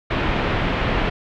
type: low-pass noise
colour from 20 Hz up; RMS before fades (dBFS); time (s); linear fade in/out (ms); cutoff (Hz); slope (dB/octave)
pink; -21; 0.1-1.1; 10; 3000; 24
effects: none